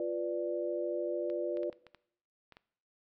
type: chord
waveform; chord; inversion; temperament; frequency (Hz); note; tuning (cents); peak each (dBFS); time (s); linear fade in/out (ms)
sine; B diminished; second; equal; 349.2 / 493.9 / 587.3; F4 / B4 / D5; 0 / 0 / 0; -35 / -37 / -35; 0-1.7; 2
type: clicks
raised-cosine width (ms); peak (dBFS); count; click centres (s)
0.3; -36; 8; 1.3 / 1.571 / 1.632 / 1.728 / 1.867 / 1.947 / 2.523 / 2.569
effects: noise-tail reverb RT60 0.7 s tail -20 dB re dry